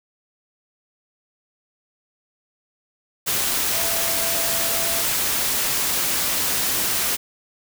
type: tone in noise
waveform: sine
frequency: 669 Hz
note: E5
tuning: 25 cents sharp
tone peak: -31 dBFS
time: 3.73-5.03 s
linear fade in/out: 20 ms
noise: white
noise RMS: -22 dBFS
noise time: 3.26-7.17 s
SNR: -12 dB
effects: none